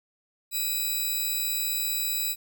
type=tone pair together; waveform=5% pulse; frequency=2489 / 3945 Hz; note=D#7 / B7; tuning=0 / -3 cents; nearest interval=minor sixth; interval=797 cents; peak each=-24 / -19 dBFS; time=0.51-2.36 s; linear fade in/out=50 ms; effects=none